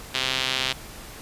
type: tone with band-pass filter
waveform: sawtooth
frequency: 130.81 Hz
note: C3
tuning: in tune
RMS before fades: -26 dBFS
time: 0.14-0.73 s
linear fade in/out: 10 ms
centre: 3400 Hz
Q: 2.1
effects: pink hiss -41 dBFS RMS until 1.21 s + resampled to 32000 Hz